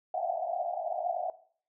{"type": "band-pass noise", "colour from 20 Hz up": "white", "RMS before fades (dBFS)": -33, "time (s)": [0.14, 1.3], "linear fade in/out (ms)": 2, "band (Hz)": [640, 750], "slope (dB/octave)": 96, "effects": ["noise-tail reverb RT60 0.5 s tail -17 dB re dry"]}